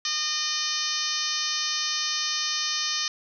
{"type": "harmonic tone", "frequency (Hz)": 610, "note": "D#5", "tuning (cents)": -34, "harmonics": [2, 3, 4, 5, 6, 7, 8, 9, 10], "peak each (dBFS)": [-37, -36, -38, -34, -34, -33, -33, -32, -32], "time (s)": [0.05, 3.08], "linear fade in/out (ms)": 2, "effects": []}